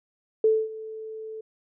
sine tone with ADSR envelope, 438.9 Hz, A4, 4 cents flat, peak -15 dBFS, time 0.44-1.41 s, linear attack 3 ms, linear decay 240 ms, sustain -19 dB, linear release 6 ms, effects none

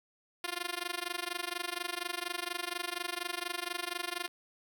5% pulse tone with amplitude modulation, 351 Hz, F4, 9 cents sharp, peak -20 dBFS, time 0.44-4.28 s, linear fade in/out 2 ms, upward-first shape sine, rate 24.2 Hz, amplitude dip 95%, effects none

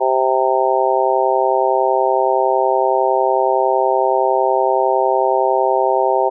harmonic tone, 130.81 Hz, C3, in tune, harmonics 3 / 4 / 5 / 6 / 7, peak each -19 / -19 / -19 / -19 / -19 dBFS, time 0-6.3 s, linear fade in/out 20 ms, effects none

